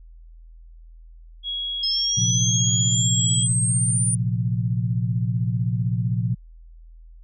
sine tone with vibrato, 3300 Hz, G#7, 12 cents flat, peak -25 dBFS, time 1.43-3.48 s, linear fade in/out 50 ms, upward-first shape square, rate 1.3 Hz, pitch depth 11 cents each way
sine linear sweep, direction up, 5120 to 9397 Hz, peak -21 dBFS, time 1.83-4.15 s, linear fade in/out 5 ms
sine chord, Bb suspended second, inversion none, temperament equal with one note detuned, 115.14 / 130.81 / 174.61 Hz, Bb2 / C3 / F3, -21 / 0 / 0 cents, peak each -22 / -26 / -27 dBFS, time 2.17-6.35 s, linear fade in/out 10 ms
effects added 41 Hz sine -42 dBFS peak until 7.23 s

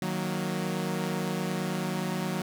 sawtooth chord, D# minor, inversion none, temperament equal, 155.56 / 185 / 233.1 Hz, D#3 / F#3 / A#3, 0 / 0 / 0 cents, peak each -30 / -27 / -32 dBFS, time 0.02-2.42 s, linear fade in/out 2 ms, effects none

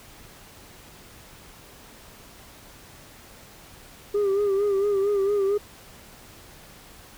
sine tone with vibrato, 400.8 Hz, G4, 38 cents sharp, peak -17 dBFS, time 4.14-5.58 s, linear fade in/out 10 ms, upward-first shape sine, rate 4.4 Hz, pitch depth 60 cents each way, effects tanh soft clip ceiling -19 dBFS + pink hiss -48 dBFS RMS until 7.17 s

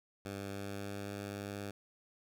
10% pulse tone with pitch glide, 99 to 100.91 Hz, G2 to G#2, +18 to -49 cents, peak -32 dBFS, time 0.25-1.71 s, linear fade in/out 5 ms, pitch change +33 cents, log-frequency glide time 0.39-1.12 s, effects none

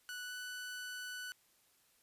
sawtooth tone with pitch glide, 1480 to 1490.3 Hz, F#6 to F#6, 0 to +12 cents, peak -39 dBFS, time 0.09-1.32 s, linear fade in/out 0 ms, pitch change +12 cents, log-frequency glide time 0.24-0.33 s, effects white hiss -71 dBFS RMS until 2.02 s + resampled to 32000 Hz

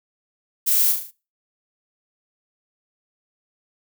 violet noise with echo, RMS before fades -19 dBFS, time 0.66-0.93 s, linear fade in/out 20 ms, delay 37 ms, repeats 5, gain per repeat -5 dB, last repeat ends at 1.115 s, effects noise-tail reverb RT60 0.3 s tail -20 dB re dry

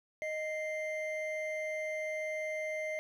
triangle tone pair together, 621.2 / 2093 Hz, D#5 / C7, -3 / 0 cents, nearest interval octave + major sixth, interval 2103 cents, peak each -34 / -37 dBFS, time 0.22-2.99 s, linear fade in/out 0 ms, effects none

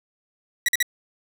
sawtooth tone bursts, 1936 Hz, B6, 35 cents flat, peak -14 dBFS, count 3, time 0.66-0.827 s, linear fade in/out 2 ms, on 25 ms, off 46 ms, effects 8-bit

